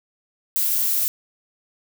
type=noise; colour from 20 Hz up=violet; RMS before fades=-21 dBFS; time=0.56-1.08 s; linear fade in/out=0 ms; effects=none